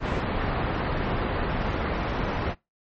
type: low-pass noise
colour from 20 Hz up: pink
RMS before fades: -27 dBFS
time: 0-2.55 s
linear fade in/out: 50 ms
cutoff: 1800 Hz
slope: 12 dB/octave
effects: noise-tail reverb RT60 0.2 s tail -21 dB re dry + MP3 32 kbps